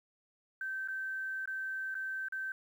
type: tone with dropouts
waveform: sine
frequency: 1550 Hz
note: G6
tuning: 20 cents flat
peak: -35 dBFS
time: 0.61-2.52 s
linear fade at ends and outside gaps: 2 ms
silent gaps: 0.876-0.884 / 1.457-1.475 / 1.944-1.951 / 2.285-2.323 s
effects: 11-bit